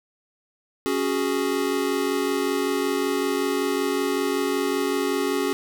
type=chord; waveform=square; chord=C# suspended fourth; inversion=none; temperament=equal; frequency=277.2 / 370 / 415.3 Hz; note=C#4 / F#4 / G#4; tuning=0 / 0 / 0 cents; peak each=-27 dBFS; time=0.86-5.53 s; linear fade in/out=0 ms; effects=none